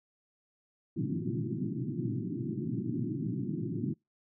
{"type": "band-pass noise", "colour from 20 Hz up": "pink", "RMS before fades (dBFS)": -34, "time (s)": [0.96, 3.94], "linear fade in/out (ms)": 10, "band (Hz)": [110, 360], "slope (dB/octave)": 96, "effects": ["noise-tail reverb RT60 0.2 s tail -26 dB re dry"]}